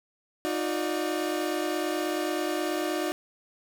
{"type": "tone cluster", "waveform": "30% pulse", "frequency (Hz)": [310.3, 359.7, 584], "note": ["D#4", "F#4", "D5"], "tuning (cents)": [-5, -49, -10], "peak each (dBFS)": [-28, -28, -32], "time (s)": [0.45, 3.12], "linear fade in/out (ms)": 0, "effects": []}